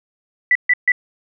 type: tone bursts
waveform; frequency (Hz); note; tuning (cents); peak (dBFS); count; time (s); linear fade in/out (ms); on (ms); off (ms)
sine; 1975.5; B6; 0; -10; 3; 0.51-0.919; 2; 43; 140
effects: none